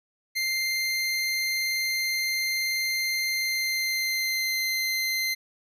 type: tone with pitch glide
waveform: 25% pulse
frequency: 2093 to 2074 Hz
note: C7 to C7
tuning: 0 to -16 cents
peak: -21 dBFS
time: 0.35-5.35 s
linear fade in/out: 20 ms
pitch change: -16 cents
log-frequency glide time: 3.3-4.62 s
effects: none